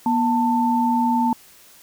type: tone pair together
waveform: sine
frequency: 240.6 / 889.7 Hz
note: B3 / A5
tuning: -45 / +19 cents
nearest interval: octave + major seventh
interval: 2264 cents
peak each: -19 dBFS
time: 0.06-1.33 s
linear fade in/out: 2 ms
effects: white hiss -49 dBFS RMS until 1.82 s